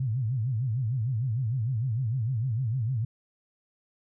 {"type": "tone with vibrato", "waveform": "sine", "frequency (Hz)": 120, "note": "B2", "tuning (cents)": -49, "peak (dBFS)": -25, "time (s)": [0, 3.05], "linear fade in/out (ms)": 5, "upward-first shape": "sine", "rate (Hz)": 6.6, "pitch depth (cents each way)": 210, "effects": []}